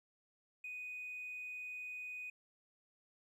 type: tone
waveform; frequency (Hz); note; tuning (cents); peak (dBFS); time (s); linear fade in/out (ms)
triangle; 2489; D#7; 0; -40; 0.64-2.3; 5
effects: tanh soft clip ceiling -40 dBFS